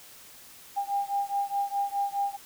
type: beating tone pair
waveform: sine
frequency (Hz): 800 / 804.8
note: G5 / G5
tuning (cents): +35 / +45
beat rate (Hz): 4.8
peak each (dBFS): -29 / -30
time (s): 0.76-2.37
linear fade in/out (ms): 20
effects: white hiss -50 dBFS RMS until 2.45 s